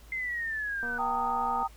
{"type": "exponential sweep", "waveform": "sine", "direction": "down", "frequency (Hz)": [2093, 1480], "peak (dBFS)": -30, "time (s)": [0.12, 0.98], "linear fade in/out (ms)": 2}
{"type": "click train", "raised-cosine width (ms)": 1, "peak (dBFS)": -29, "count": 192, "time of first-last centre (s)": [0.83, 1.629], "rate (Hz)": 239}
{"type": "chord", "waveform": "sine", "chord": "Eb major", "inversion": "first", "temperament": "equal with one note detuned", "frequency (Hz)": [784, 913.7, 1244.5], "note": ["G5", "Bb5", "Eb6"], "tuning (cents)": [0, -35, 0], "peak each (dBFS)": -31, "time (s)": [0.98, 1.68], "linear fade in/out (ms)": 20}
{"effects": ["added 54 Hz sine -50 dBFS peak until 1.76 s", "pink hiss -57 dBFS RMS until 1.76 s"]}